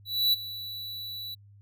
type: tone with ADSR envelope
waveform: square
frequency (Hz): 3946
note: B7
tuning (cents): -2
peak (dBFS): -20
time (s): 0.05-1.35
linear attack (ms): 280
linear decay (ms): 20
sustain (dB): -16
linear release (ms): 12
effects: added 101 Hz sine -51 dBFS peak until 1.61 s